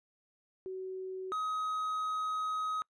sine / triangle tone pair in turn, 375.8 / 1264 Hz, F#4 / D#6, +27 / +27 cents, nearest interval octave + major sixth, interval 2100 cents, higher second, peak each -37 / -30 dBFS, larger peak second, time 0.66-1.32 / 1.32-2.82 s, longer second, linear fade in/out 0 ms, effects noise-tail reverb RT60 0.1 s tail -26 dB re dry + resampled to 24000 Hz

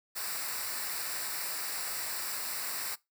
white noise with comb filter, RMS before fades -36 dBFS, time 0.15-2.96 s, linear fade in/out 20 ms, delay 0.31 ms, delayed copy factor -0.7, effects noise-tail reverb RT60 0.2 s tail -21 dB re dry

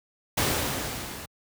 pink noise with level ramp, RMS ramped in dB -23 to -39 dBFS, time 0.37-1.26 s, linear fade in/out 10 ms, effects high-pass 60 Hz 12 dB/octave

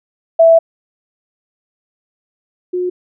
sine tone pair in turn, 659.3 / 360.9 Hz, E5 / F#4, 0 / -43 cents, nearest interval minor seventh, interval 1043 cents, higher first, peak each -4 / -15 dBFS, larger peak first, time 0.39-0.59 / 2.73-2.9 s, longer first, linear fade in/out 10 ms, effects none

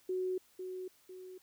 sine tone with echo, 370 Hz, F#4, in tune, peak -32 dBFS, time 0.09-0.38 s, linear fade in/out 5 ms, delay 500 ms, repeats 2, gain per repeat -7 dB, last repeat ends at 1.38 s, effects white hiss -67 dBFS RMS until 1.42 s

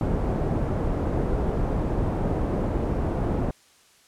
pink low-pass noise, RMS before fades -25 dBFS, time 0.01-3.51 s, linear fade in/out 2 ms, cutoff 630 Hz, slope 12 dB/octave, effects white hiss -57 dBFS RMS until 4.07 s + low-pass 9000 Hz 12 dB/octave

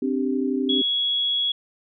sine chord, C suspended second, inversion none, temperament equal, 261.6 / 293.7 / 392 Hz, C4 / D4 / G4, 0 / 0 / 0 cents, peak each -23 / -27 / -27 dBFS, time 0.02-0.82 s, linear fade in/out 5 ms
sine tone, 3345 Hz, G#7, 12 cents sharp, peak -20 dBFS, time 0.69-1.52 s, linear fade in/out 5 ms
effects none

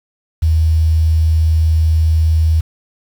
sine tone with quantisation, 79.9 Hz, D#2, 47 cents sharp, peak -9 dBFS, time 0.42-2.61 s, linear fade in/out 10 ms, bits 6, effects none

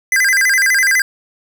square tone with vibrato, 1801 Hz, A6, 40 cents sharp, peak -11 dBFS, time 0.12-1.02 s, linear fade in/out 2 ms, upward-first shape square, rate 12 Hz, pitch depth 200 cents each way, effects none

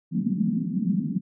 white band-pass noise, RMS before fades -25 dBFS, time 0.11-1.21 s, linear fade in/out 50 ms, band 170 to 230 Hz, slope 48 dB/octave, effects none

